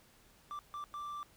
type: tone bursts at uneven times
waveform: triangle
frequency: 1174.7 Hz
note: D6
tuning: in tune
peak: -38 dBFS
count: 3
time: 0.51-0.59 / 0.74-0.84 / 0.94-1.23 s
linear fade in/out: 0 ms
effects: pink hiss -64 dBFS RMS until 1.36 s